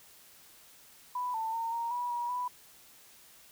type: tone with pitch steps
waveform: sine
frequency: 991 / 892 / 914 / 931 / 974 / 958 / 989 Hz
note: B5 / A5 / A#5 / A#5 / B5 / A#5 / B5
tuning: +6 / +23 / -34 / -2 / -24 / +47 / +2 cents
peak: -31 dBFS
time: 1.15-2.48 s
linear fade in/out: 5 ms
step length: 190 ms
effects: white hiss -57 dBFS RMS until 3.51 s